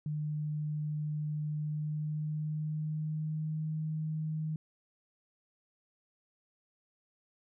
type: tone with pitch glide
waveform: sine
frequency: 151.1 to 156.07 Hz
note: D3 to D#3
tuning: +50 to +6 cents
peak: -32 dBFS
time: 0.06-4.56 s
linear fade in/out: 2 ms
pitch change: +56 cents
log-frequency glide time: 1.57-3.71 s
effects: none